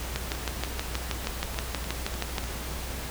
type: two click trains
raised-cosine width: 0.2 ms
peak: -11 / -20 dBFS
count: 15 / 8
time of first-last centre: 0.16-2.382 / 0.35-2.44 s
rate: 6.3 / 3.35 Hz
effects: added 60 Hz sine -35 dBFS peak until 3.1 s + pink hiss -37 dBFS RMS until 3.1 s